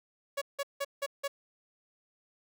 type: tone bursts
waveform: sawtooth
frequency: 561 Hz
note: C#5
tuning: 21 cents sharp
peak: -27 dBFS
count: 5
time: 0.37-1.28 s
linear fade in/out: 10 ms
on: 46 ms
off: 170 ms
effects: none